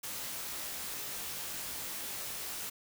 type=noise with comb filter; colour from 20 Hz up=white; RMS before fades=-40 dBFS; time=0.03-2.7 s; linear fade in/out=10 ms; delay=20 ms; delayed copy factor=-0.9; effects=none